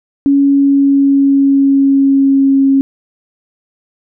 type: tone with pitch glide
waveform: sine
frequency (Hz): 279.4 to 272.1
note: C#4 to C#4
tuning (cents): +14 to -32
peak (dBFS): -6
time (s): 0.26-2.81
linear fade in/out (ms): 0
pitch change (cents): -46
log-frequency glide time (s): 0.37-2.68
effects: none